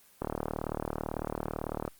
click train, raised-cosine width 1 ms, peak -17 dBFS, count 64, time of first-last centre 0.22-1.878 s, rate 38 Hz, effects white hiss -60 dBFS RMS until 1.99 s + Opus 24 kbps

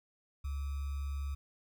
sine tone with sample-and-hold, 70 Hz, C#2, 18 cents sharp, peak -34 dBFS, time 0.44-1.35 s, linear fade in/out 10 ms, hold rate 1225 Hz, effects none

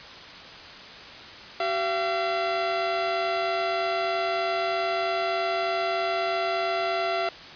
sawtooth tone pair together, 381.6 / 680 Hz, G4 / F5, -47 / -46 cents, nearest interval minor seventh, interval 1001 cents, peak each -27 / -21 dBFS, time 1.6-7.29 s, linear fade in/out 2 ms, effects white hiss -42 dBFS RMS until 7.55 s + resampled to 11025 Hz

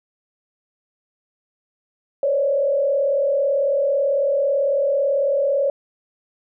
sine tone with frequency modulation, 559 Hz, C#5, 14 cents sharp, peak -16 dBFS, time 2.23-5.7 s, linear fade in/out 2 ms, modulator 38.1 Hz, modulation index 0.86, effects none

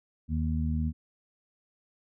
harmonic tone, 78.4 Hz, D#2, 14 cents sharp, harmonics 1 / 2 / 3, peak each -28 / -33 / -32 dBFS, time 0.28-0.93 s, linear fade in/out 50 ms, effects none

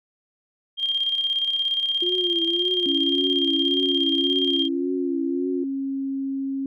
sine tone with tremolo, 3206 Hz, G7, 38 cents sharp, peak -19 dBFS, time 0.77-4.69 s, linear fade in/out 50 ms, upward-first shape square, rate 17 Hz, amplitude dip 45%
sine tone with vibrato, 349.2 Hz, F4, in tune, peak -25 dBFS, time 2.02-5.64 s, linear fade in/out 5 ms, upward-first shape triangle, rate 1.8 Hz, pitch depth 96 cents each way
sine tone with pitch glide, 278.2 to 271.4 Hz, C#4 to C#4, +6 to -36 cents, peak -24 dBFS, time 2.86-6.66 s, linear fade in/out 2 ms, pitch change -42 cents, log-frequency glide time 3.29-6.08 s
effects none

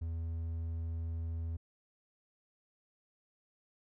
triangle tone, 82.41 Hz, E2, in tune, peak -33 dBFS, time 0.01-1.57 s, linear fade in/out 10 ms, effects none

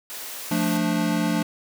white high-pass noise, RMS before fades -35 dBFS, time 0.1-0.77 s, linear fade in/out 0 ms, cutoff 310 Hz, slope 12 dB/octave
square chord, D minor, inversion first, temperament equal, 174.61 / 220 / 293.7 Hz, F3 / A3 / D4, 0 / 0 / 0 cents, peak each -26 dBFS, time 0.51-1.43 s, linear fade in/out 5 ms
effects none

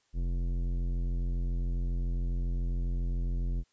triangle tone with tanh clipping, 43.65 Hz, F1, in tune, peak -30 dBFS, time 0.13-3.64 s, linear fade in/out 50 ms, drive 18 dB, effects white hiss -72 dBFS RMS until 3.72 s + resampled to 16000 Hz

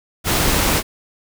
pink noise, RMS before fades -17 dBFS, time 0.24-0.83 s, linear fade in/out 50 ms, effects none

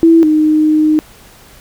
sine tone pair in turn, 329.6 / 308.2 Hz, E4 / D#4, 0 / -16 cents, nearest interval minor second, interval 116 cents, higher first, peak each -3 / -7 dBFS, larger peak first, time 0.03-0.23 / 0.23-0.99 s, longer second, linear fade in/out 0 ms, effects pink hiss -41 dBFS RMS until 1.6 s

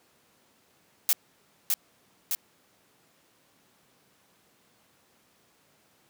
blue noise with echo, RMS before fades -22 dBFS, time 1.09-1.13 s, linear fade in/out 0 ms, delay 610 ms, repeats 2, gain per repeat -3 dB, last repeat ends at 2.35 s, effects pink hiss -64 dBFS RMS until 6.09 s + high-pass 150 Hz 12 dB/octave

